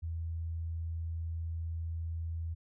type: tone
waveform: sine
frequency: 82.41 Hz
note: E2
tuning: in tune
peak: -34 dBFS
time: 0.02-2.55 s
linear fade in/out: 20 ms
effects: none